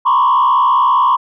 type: tone with frequency modulation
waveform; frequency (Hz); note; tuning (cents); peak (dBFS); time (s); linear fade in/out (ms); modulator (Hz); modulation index
sine; 1043; C6; -6; -7; 0.05-1.17; 20; 65; 1.3
effects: tanh soft clip ceiling -6 dBFS